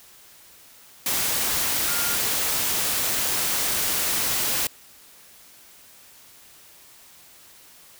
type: tone in noise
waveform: sine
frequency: 1409 Hz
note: F6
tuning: 15 cents sharp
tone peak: -32 dBFS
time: 1.88-2.15 s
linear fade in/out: 2 ms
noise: white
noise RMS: -24 dBFS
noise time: 1.06-4.67 s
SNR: -11 dB
effects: white hiss -50 dBFS RMS until 7.99 s